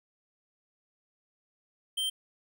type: tone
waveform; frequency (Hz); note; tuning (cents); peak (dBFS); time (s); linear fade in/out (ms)
square; 3136; G7; 0; -29; 1.97-2.1; 10
effects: none